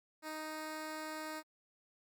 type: tone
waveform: 10% pulse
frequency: 311.1 Hz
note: D#4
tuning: in tune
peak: -33 dBFS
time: 0.22-1.43 s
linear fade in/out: 50 ms
effects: Opus 48 kbps